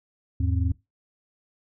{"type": "tone cluster", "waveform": "sine", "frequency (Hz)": [80.1, 102.7, 265.7], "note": ["E2", "G#2", "C4"], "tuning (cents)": [-49, -19, 27], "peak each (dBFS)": [-23, -26, -32], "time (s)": [0.4, 0.72], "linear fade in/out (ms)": 5, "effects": ["noise-tail reverb RT60 0.2 s tail -20 dB re dry"]}